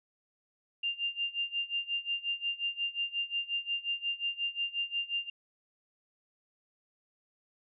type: tone with tremolo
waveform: sine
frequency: 2794 Hz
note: F7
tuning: in tune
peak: -28 dBFS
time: 0.83-5.3 s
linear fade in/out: 5 ms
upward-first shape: sine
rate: 5.6 Hz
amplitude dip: 90%
effects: none